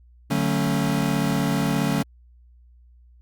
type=chord; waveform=square; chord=D major seventh; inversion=none; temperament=equal with one note detuned; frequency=146.83 / 185 / 221.9 / 277.2 Hz; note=D3 / F#3 / A3 / C#4; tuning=0 / 0 / +15 / 0 cents; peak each=-26 / -27 / -27 / -27 dBFS; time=0.3-2.03 s; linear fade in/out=10 ms; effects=added 60 Hz sine -49 dBFS peak until 3.21 s + Opus 48 kbps